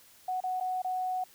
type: tone with dropouts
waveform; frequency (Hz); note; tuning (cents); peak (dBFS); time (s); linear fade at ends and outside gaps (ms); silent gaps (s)
sine; 740; F#5; 0; -29; 0.28-1.24; 5; 0.405-0.437 / 0.601-0.608 / 0.82-0.845
effects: white hiss -58 dBFS RMS until 1.34 s